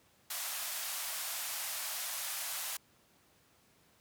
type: band-pass noise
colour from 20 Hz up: white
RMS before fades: -39 dBFS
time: 0.3-2.77 s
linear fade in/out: 5 ms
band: 600 to 16000 Hz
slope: 48 dB/octave
effects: pink hiss -67 dBFS RMS until 4 s + high-pass 80 Hz 12 dB/octave